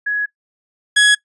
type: tone pair in turn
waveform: sine / 30% pulse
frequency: 1676 / 1676 Hz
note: G#6 / G#6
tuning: +15 / +15 cents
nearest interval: unison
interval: 0 cents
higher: neither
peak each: -16 / -6 dBFS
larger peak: second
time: 0.06-0.26 / 0.96-1.15 s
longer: first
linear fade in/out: 10 ms
effects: noise-tail reverb RT60 0.1 s tail -21 dB re dry + resampled to 24000 Hz